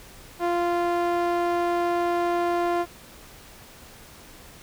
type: tone with band-pass filter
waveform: sawtooth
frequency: 347.3 Hz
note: F4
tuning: 10 cents flat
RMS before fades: -24 dBFS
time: 0.39-2.86 s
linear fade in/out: 50 ms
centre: 700 Hz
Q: 1
effects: pink hiss -47 dBFS RMS until 4.62 s